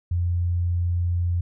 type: tone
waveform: sine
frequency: 87.31 Hz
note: F2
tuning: in tune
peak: -20 dBFS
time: 0.11-1.41 s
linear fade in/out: 5 ms
effects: none